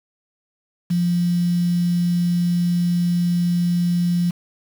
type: tone with quantisation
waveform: sine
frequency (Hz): 174.6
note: F3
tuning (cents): 0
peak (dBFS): -16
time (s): 0.9-4.31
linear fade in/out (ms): 10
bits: 6
effects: none